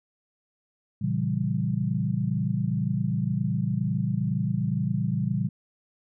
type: chord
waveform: sine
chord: A# diminished seventh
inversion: none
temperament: equal with one note detuned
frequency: 116.54 / 138.59 / 168.57 / 196 Hz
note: A#2 / C#3 / E3 / G3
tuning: 0 / 0 / +39 / 0 cents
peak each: -29 dBFS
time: 1.01-5.49 s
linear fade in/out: 10 ms
effects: none